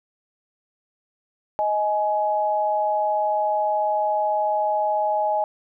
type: tone pair together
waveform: sine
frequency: 626.1 / 840 Hz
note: D#5 / G#5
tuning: +11 / +19 cents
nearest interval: perfect fourth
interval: 508 cents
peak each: -23 / -21 dBFS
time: 1.59-5.44 s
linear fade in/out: 0 ms
effects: none